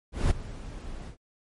brown noise with ADSR envelope, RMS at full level -21 dBFS, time 0.12-1.17 s, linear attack 190 ms, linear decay 3 ms, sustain -17 dB, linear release 100 ms, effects MP3 48 kbps

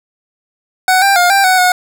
25% pulse tone with pitch steps, 745 / 791 / 710 / 789 / 744 / 727 Hz, F#5 / G5 / F5 / G5 / F#5 / F#5, +12 / +15 / +28 / +11 / +9 / -31 cents, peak -4 dBFS, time 0.88-1.72 s, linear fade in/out 2 ms, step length 140 ms, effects none

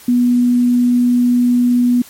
sine tone, 244.3 Hz, B3, 19 cents flat, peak -9 dBFS, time 0.08-2.02 s, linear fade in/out 5 ms, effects white hiss -40 dBFS RMS until 2.09 s + MP3 64 kbps

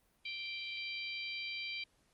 harmonic tone, 784 Hz, G5, in tune, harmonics 3 / 4 / 5 / 6, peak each -41 / -46 / -47 / -48 dBFS, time 0.25-1.84 s, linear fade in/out 5 ms, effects pink hiss -73 dBFS RMS until 2.13 s + Opus 32 kbps

